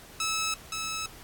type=tone with echo; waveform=10% pulse; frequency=1301 Hz; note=E6; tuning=23 cents flat; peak=-19 dBFS; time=0.2-0.54 s; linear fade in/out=2 ms; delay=520 ms; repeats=1; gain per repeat=-4 dB; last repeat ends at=1.06 s; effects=pink hiss -49 dBFS RMS until 1.23 s + AAC 64 kbps

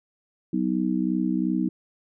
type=harmonic tone; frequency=62.8 Hz; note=B1; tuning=30 cents sharp; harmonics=3 / 4 / 5; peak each=-26 / -26 / -26 dBFS; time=0.53-1.69 s; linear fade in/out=5 ms; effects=none

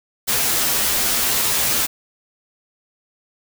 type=noise with comb filter; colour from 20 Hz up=white; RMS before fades=-19 dBFS; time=0.27-1.87 s; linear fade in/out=20 ms; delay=11 ms; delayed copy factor=-0.7; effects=none

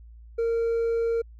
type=tone with hard clipping; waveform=sine; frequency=461.3 Hz; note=A#4; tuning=18 cents flat; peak=-23 dBFS; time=0.38-1.22 s; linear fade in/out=10 ms; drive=2 dB; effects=added 57 Hz sine -44 dBFS peak until 1.39 s

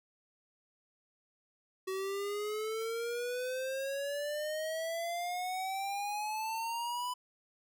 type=exponential sweep; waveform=square; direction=up; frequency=376.4 to 1000 Hz; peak=-35 dBFS; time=1.87-7.14 s; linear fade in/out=10 ms; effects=none

